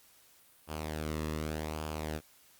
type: tone with flanger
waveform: sawtooth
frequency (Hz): 77.4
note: D#2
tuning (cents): -9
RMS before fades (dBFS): -37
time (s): 0.67-2.21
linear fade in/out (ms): 50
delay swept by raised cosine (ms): 0.5 to 1.33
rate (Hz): 0.85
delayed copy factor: -0.6
effects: white hiss -62 dBFS RMS until 2.59 s + Opus 48 kbps